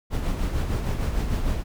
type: noise with tremolo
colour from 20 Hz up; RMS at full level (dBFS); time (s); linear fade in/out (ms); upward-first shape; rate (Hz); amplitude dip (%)
brown; -23; 0.1-1.64; 50; sine; 6.6; 45
effects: none